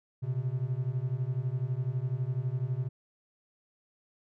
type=beating tone pair; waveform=triangle; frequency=121.8 / 133.8 Hz; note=B2 / C3; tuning=-24 / +39 cents; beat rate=12 Hz; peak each=-30 dBFS; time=0.22-2.89 s; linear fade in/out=20 ms; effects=none